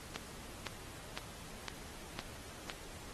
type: click train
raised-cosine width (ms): 0.2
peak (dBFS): -20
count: 6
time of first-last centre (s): 0.16-2.698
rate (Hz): 1.97
effects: pink hiss -51 dBFS RMS until 3.13 s + AAC 32 kbps